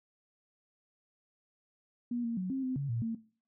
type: tone with pitch steps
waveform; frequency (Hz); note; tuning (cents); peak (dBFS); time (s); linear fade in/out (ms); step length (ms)
sine; 240.6 / 231.8 / 184.4 / 266.3 / 257.4 / 140.2 / 116.4 / 226.8; B3 / A#3 / F#3 / C4 / C4 / C#3 / A#2 / A#3; -45 / -10 / -6 / +31 / -28 / +20 / -2 / -47; -31; 2.11-3.15; 5; 130
effects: noise-tail reverb RT60 0.4 s tail -18 dB re dry